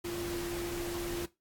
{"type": "tone in noise", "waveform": "sine", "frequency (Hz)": 346.1, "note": "F4", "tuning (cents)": -16, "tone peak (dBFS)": -35, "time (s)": [0.04, 1.26], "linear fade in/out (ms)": 10, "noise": "pink", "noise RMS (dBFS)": -41, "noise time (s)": [0.04, 1.26], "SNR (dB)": 3, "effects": ["noise-tail reverb RT60 0.2 s tail -17 dB re dry", "AAC 64 kbps"]}